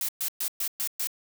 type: noise bursts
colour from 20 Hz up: blue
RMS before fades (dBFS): -29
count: 6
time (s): 0.01-1.072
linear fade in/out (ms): 2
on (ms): 77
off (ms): 120
effects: none